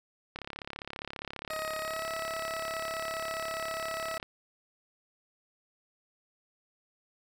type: click train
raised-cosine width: 0.3 ms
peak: -22 dBFS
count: 136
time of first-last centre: 0.36-4.228 s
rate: 34.9 Hz
type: tone with pitch glide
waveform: 20% pulse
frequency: 630 to 650.3 Hz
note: D#5 to E5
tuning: +21 to -24 cents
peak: -29 dBFS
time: 1.5-4.18 s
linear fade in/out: 2 ms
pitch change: +55 cents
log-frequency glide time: 1.81-2.05 s
effects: none